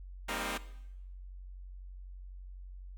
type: chord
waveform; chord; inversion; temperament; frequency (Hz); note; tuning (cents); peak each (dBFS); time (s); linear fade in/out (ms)
5% pulse; C minor seventh; second; equal with one note detuned; 200 / 233.1 / 261.6 / 311.1; G3 / Bb3 / C4 / Eb4; +35 / 0 / 0 / 0; -29; 0.28-0.58; 10
effects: noise-tail reverb RT60 0.9 s tail -17 dB re dry + added 46 Hz sine -44 dBFS peak until 2.97 s